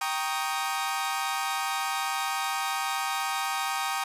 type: chord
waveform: sawtooth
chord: Eb dominant seventh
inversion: first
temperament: equal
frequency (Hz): 784 / 932.3 / 1108.7 / 1244.5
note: G5 / Bb5 / Db6 / Eb6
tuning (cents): 0 / 0 / 0 / 0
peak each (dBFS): -28 / -30 / -32 / -29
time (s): 0.01-4.04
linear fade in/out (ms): 5
effects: resampled to 32000 Hz + 9-bit